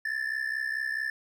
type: ring-modulated tone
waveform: triangle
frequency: 1760 Hz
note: A6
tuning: in tune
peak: -24 dBFS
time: 0.05-1.1 s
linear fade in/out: 2 ms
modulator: 32.3 Hz
effects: none